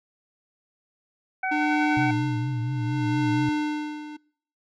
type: harmonic tone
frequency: 755 Hz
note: F#5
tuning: 35 cents sharp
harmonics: 1 / 2 / 3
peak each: -27 / -29 / -30 dBFS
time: 1.43-2.11 s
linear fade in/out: 5 ms
type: tone with tremolo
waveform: square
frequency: 300 Hz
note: D4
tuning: 37 cents sharp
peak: -22 dBFS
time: 1.51-4.17 s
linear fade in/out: 10 ms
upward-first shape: sine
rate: 0.67 Hz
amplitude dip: 80%
type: tone with vibrato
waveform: sine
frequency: 123.47 Hz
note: B2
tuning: in tune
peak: -25 dBFS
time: 1.97-3.49 s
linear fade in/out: 0 ms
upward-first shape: triangle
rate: 4.3 Hz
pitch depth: 140 cents each way
effects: noise-tail reverb RT60 0.6 s tail -26 dB re dry + low-pass 4000 Hz 12 dB/octave